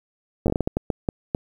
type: slowing click train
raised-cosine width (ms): 2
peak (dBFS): -8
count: 12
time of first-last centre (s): 0.46-1.349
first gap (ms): 9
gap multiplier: 1.4
effects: 8-bit